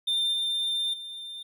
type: tone with level steps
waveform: triangle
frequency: 3596 Hz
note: A7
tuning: 37 cents sharp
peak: -22 / -24 / -35 dBFS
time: 0.07-1.43 s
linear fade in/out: 10 ms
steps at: 0.33 / 0.93 s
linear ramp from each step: 10 ms
effects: none